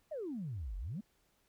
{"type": "exponential two-way sweep", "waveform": "sine", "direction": "down then up", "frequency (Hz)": [659.3, 42.73, 234], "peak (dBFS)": -37, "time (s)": [0.11, 1.01], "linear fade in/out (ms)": 10, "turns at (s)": 0.77, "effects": ["tanh soft clip ceiling -33 dBFS", "pink hiss -74 dBFS RMS until 1.48 s"]}